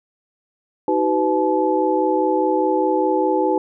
sine tone cluster, 316.3 / 381.2 / 501 / 861 Hz, D#4 / G4 / B4 / A5, +29 / -48 / +25 / -38 cents, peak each -21 dBFS, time 0.88-3.58 s, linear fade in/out 2 ms, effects none

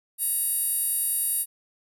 15% pulse tone with high-pass filter, 945 Hz, A#5, 23 cents sharp, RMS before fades -26 dBFS, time 0.18-1.46 s, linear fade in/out 50 ms, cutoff 11000 Hz, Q 4.5, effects none

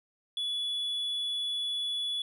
sine tone, 3417 Hz, G#7, 49 cents sharp, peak -27 dBFS, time 0.37-2.22 s, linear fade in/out 2 ms, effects tanh soft clip ceiling -29 dBFS

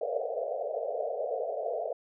white band-pass noise, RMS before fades -33 dBFS, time 0.01-1.93 s, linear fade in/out 5 ms, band 440 to 710 Hz, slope 96 dB/octave, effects none

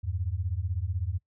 sine beating tone pair, 82.41 / 98.41 Hz, E2 / G2, 0 / +7 cents, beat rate 16 Hz, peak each -31 dBFS, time 0.03-1.19 s, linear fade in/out 20 ms, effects noise-tail reverb RT60 0.1 s tail -19 dB re dry

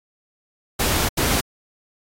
pink noise bursts at uneven times, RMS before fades -20 dBFS, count 2, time 0.79-1.09 / 1.17-1.41 s, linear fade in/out 10 ms, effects AAC 48 kbps

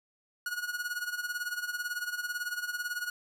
45% pulse tone with tremolo, 1451 Hz, F#6, 34 cents flat, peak -30 dBFS, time 0.46-3.1 s, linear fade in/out 2 ms, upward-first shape sine, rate 18 Hz, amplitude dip 75%, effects none

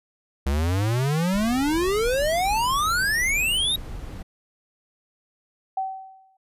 square exponential sweep, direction up, 66 to 3837 Hz, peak -21 dBFS, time 0.46-3.76 s, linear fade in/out 5 ms
brown noise, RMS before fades -34 dBFS, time 1.33-4.23 s, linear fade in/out 10 ms
sine tone with exponential decay, 765 Hz, G5, 42 cents flat, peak -21 dBFS, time 5.77-6.37 s, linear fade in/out 5 ms, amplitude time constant 130 ms
effects resampled to 32000 Hz

